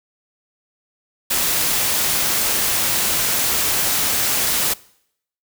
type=noise; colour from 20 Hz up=white; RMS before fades=-19 dBFS; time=1.3-4.74 s; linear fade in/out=10 ms; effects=noise-tail reverb RT60 0.7 s tail -22 dB re dry